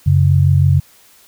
sine tone pair together, 92.3 / 138.57 Hz, F#2 / C#3, -4 / 0 cents, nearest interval perfect fifth, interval 704 cents, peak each -11 dBFS, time 0.06-0.8 s, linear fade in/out 10 ms, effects white hiss -48 dBFS RMS until 1.27 s

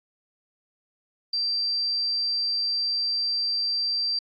sine tone, 4699 Hz, D8, in tune, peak -23 dBFS, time 1.33-4.19 s, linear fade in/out 5 ms, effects AAC 64 kbps

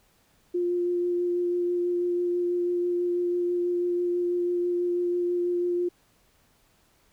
sine tone with vibrato, 352 Hz, F4, 14 cents sharp, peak -23 dBFS, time 0.54-5.89 s, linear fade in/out 10 ms, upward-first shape sine, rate 6.1 Hz, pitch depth 10 cents each way, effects pink hiss -64 dBFS RMS until 7.12 s

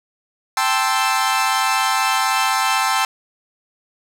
sawtooth chord, A minor seventh, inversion third, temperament equal, 784 / 880 / 1046.5 / 1318.5 Hz, G5 / A5 / C6 / E6, 0 / 0 / 0 / 0 cents, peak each -18 dBFS, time 0.57-3.05 s, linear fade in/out 2 ms, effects low-pass 12000 Hz 12 dB/octave + 7-bit

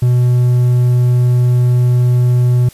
triangle tone, 123.47 Hz, B2, in tune, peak -6 dBFS, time 0.02-2.69 s, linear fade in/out 5 ms, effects white hiss -42 dBFS RMS until 2.73 s + resampled to 32000 Hz

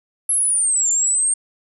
sine linear two-way sweep, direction down then up, 11175 to 7160 to 8700 Hz, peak -15 dBFS, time 0.29-1.34 s, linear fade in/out 5 ms, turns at 0.89 s, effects none

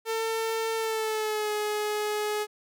sawtooth tone with pitch glide, 448.9 to 421.3 Hz, A4 to G#4, +35 to +25 cents, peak -23 dBFS, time 0.05-2.47 s, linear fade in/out 50 ms, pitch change -110 cents, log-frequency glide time 0.76-1.52 s, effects none

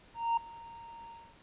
triangle tone with ADSR envelope, 926 Hz, A#5, 12 cents flat, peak -23 dBFS, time 0.14-1.36 s, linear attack 230 ms, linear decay 6 ms, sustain -21 dB, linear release 260 ms, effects pink hiss -59 dBFS RMS until 1.42 s + resampled to 8000 Hz

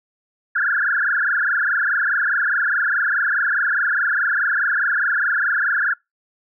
sine tone with frequency modulation, 1559 Hz, G6, 10 cents flat, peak -16 dBFS, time 0.55-5.94 s, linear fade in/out 10 ms, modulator 24.8 Hz, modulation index 7.2, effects noise-tail reverb RT60 0.2 s tail -26 dB re dry

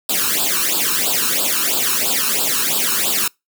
white noise with flanger, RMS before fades -18 dBFS, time 0.09-3.28 s, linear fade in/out 5 ms, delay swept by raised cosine 0.24 to 0.76 ms, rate 3 Hz, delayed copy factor +0.9, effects noise-tail reverb RT60 0.2 s tail -26 dB re dry + high-pass 200 Hz 12 dB/octave

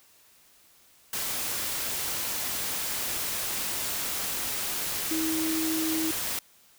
sine tone in noise, 319.8 Hz, D#4, 48 cents sharp, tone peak -27 dBFS, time 5.11-6.11 s, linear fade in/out 2 ms, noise white, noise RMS -31 dBFS, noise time 1.13-6.39 s, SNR +1 dB, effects white hiss -59 dBFS RMS until 6.78 s

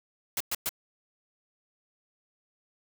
white noise bursts, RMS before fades -30 dBFS, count 3, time 0.37-0.692 s, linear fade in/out 2 ms, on 34 ms, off 110 ms, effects none

